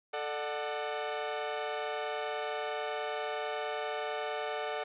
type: chord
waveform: sawtooth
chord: D major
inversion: second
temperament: equal with one note detuned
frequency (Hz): 440 / 596.9 / 740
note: A4 / D5 / F#5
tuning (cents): 0 / +28 / 0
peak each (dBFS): -34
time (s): 0.13-4.84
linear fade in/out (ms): 10
effects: resampled to 8000 Hz + 10-bit